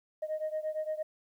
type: beating tone pair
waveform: sine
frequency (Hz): 618 / 626.7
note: D#5 / D#5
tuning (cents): -12 / +12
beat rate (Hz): 8.7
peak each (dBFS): -33 / -35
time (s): 0.22-1.03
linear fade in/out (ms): 10
effects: tanh soft clip ceiling -27 dBFS + 11-bit